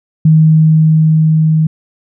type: tone with level ramp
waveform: sine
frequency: 157.6 Hz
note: D#3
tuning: 23 cents sharp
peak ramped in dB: -3 to -7 dBFS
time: 0.25-1.67 s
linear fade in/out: 5 ms
effects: none